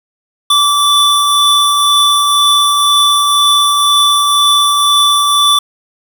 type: tone pair together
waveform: square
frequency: 1161 / 3485 Hz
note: D6 / A7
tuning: -20 / -17 cents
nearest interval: octave + perfect fifth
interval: 1903 cents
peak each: -11 dBFS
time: 0.5-5.59 s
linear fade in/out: 5 ms
effects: none